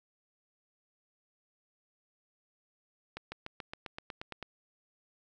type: accelerating click train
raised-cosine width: 0.3 ms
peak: -24 dBFS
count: 11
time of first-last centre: 3.17-4.427 s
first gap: 150 ms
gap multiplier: 0.96
effects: none